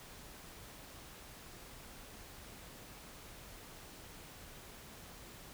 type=silence; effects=pink hiss -53 dBFS RMS until 5.53 s